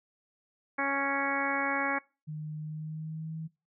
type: harmonic tone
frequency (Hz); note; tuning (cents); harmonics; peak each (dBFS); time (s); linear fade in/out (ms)
277.2; C#4; 0; 1 / 2 / 3 / 4 / 5 / 6 / 7 / 8; -36 / -37 / -35 / -35 / -37 / -34 / -38 / -35; 0.78-1.99; 10
type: tone with pitch glide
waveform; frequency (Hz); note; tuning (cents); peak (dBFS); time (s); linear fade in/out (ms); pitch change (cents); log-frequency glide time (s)
sine; 153.3 to 160.09; D#3 to D#3; -25 to +50; -35; 2.27-3.48; 20; +75; 2.58-3.37
effects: noise-tail reverb RT60 0.3 s tail -23 dB re dry